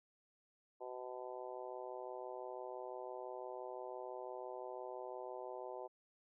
harmonic tone, 125.9 Hz, B2, 34 cents sharp, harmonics 3 / 4 / 5 / 6 / 7 / 8, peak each -50 / -50 / -50 / -54 / -52 / -58 dBFS, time 0.8-5.88 s, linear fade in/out 20 ms, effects none

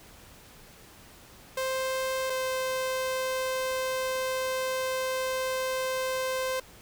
sawtooth tone pair in turn, 523.3 / 519.1 Hz, C5 / C5, 0 / -14 cents, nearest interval unison, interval 14 cents, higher first, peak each -24 dBFS, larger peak neither, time 1.57-2.3 / 2.3-6.6 s, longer second, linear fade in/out 5 ms, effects pink hiss -52 dBFS RMS until 6.81 s

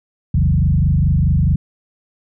sine tone with frequency modulation, 110 Hz, A2, in tune, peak -11 dBFS, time 0.34-1.56 s, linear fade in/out 5 ms, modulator 24.7 Hz, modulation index 2.4, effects none

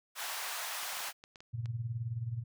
pink high-pass noise, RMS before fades -39 dBFS, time 0.15-1.13 s, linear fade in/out 50 ms, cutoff 760 Hz, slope 24 dB/octave
clicks, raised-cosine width 0.2 ms, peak -33 dBFS, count 9, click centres 0.829 / 0.931 / 0.97 / 1.006 / 1.087 / 1.239 / 1.358 / 1.405 / 1.658 s
sine tone with tremolo, 116.54 Hz, A#2, in tune, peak -31 dBFS, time 1.53-2.44 s, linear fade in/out 20 ms, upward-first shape sine, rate 19 Hz, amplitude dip 70%
effects none

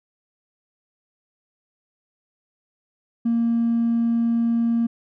sine tone with hard clipping, 232.3 Hz, A#3, 6 cents flat, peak -18 dBFS, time 3.25-4.87 s, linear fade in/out 10 ms, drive 1 dB, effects none

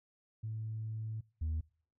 sine tone pair in turn, 110 / 78.95 Hz, A2 / D#2, 0 / +26 cents, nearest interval tritone, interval 574 cents, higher first, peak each -36 / -30 dBFS, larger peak second, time 0.43-1.21 / 1.41-1.61 s, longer first, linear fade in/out 10 ms, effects noise-tail reverb RT60 0.5 s tail -25 dB re dry + tanh soft clip ceiling -31 dBFS

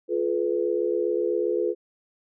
sine chord, F diminished, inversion none, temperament equal with one note detuned, 349.2 / 426.2 / 493.9 Hz, F4 / Ab4 / Cb5, 0 / +45 / 0 cents, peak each -26 / -26 / -27 dBFS, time 0.08-1.75 s, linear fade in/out 50 ms, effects none

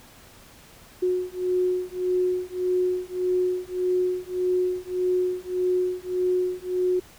sine beating tone pair, 363.6 / 365.3 Hz, F#4 / F#4, -30 / -22 cents, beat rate 1.7 Hz, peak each -25 dBFS, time 1.02-7 s, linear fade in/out 10 ms, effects pink hiss -50 dBFS RMS until 7.18 s

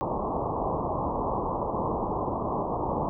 white low-pass noise, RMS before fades -29 dBFS, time 0.01-3.09 s, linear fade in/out 0 ms, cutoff 1100 Hz, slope 96 dB/octave, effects none

